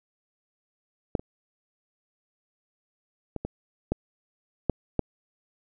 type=clicks; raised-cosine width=2 ms; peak=-9 / -25 / -18 / -17 / -11 / -8 / -9 dBFS; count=7; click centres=1.152 / 1.195 / 3.363 / 3.45 / 3.92 / 4.697 / 4.993 s; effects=none